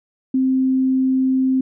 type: tone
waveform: sine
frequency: 261.6 Hz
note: C4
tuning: in tune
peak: -14 dBFS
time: 0.34-1.61 s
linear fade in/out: 5 ms
effects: none